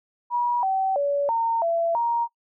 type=tone with pitch steps; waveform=sine; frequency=964 / 767 / 569 / 916 / 672 / 938 Hz; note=B5 / G5 / C#5 / A#5 / E5 / A#5; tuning=-42 / -38 / +45 / -31 / +33 / +11 cents; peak=-20 dBFS; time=0.3-2.28 s; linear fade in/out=50 ms; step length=330 ms; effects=noise-tail reverb RT60 0.1 s tail -23 dB re dry